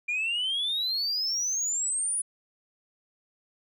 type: exponential sweep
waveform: sine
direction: up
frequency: 2380 to 9956 Hz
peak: -24 dBFS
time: 0.08-2.22 s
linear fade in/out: 10 ms
effects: tanh soft clip ceiling -24 dBFS